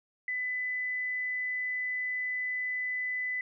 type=tone; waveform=sine; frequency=2002 Hz; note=B6; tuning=23 cents sharp; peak=-30 dBFS; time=0.28-3.41 s; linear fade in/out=2 ms; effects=none